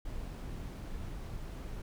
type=noise; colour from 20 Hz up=brown; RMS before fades=-41 dBFS; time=0.05-1.82 s; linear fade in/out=5 ms; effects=none